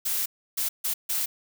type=noise bursts at uneven times; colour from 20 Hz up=blue; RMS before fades=-27 dBFS; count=4; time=0.05-0.26 / 0.57-0.69 / 0.84-0.94 / 1.09-1.26 s; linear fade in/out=10 ms; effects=none